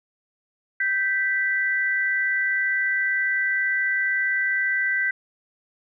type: tone pair together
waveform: sine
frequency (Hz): 1560.5 / 1975.5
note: G6 / B6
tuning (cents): -8 / 0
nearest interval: major third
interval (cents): 408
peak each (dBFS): -23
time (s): 0.8-5.11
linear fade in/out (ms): 5
effects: none